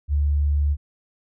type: tone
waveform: sine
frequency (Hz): 72.7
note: D2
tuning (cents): -17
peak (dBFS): -17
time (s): 0.08-0.77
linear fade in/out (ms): 50
effects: none